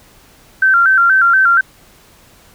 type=tone with vibrato; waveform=sine; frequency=1461 Hz; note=F#6; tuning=22 cents flat; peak=-7 dBFS; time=0.62-1.61 s; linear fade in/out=5 ms; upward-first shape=square; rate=4.2 Hz; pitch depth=96 cents each way; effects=pink hiss -46 dBFS RMS until 2.54 s